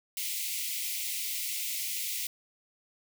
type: high-pass noise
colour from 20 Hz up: white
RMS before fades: -34 dBFS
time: 0.17-2.27 s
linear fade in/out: 2 ms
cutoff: 2000 Hz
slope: 96 dB/octave
effects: none